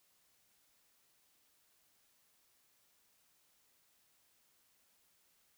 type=silence; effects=white hiss -73 dBFS RMS until 5.57 s